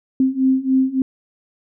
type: beating tone pair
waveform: sine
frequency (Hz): 260.8 / 264.3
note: C4 / C4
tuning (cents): -5 / +18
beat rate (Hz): 3.5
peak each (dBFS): -18 / -16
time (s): 0.2-1.02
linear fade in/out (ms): 2
effects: none